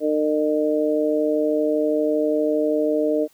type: harmonic tone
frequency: 152.1 Hz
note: D#3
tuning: 39 cents flat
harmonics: 2 / 3 / 4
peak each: -22 / -22 / -22 dBFS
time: 0-3.28 s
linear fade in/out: 50 ms
effects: white hiss -58 dBFS RMS until 3.33 s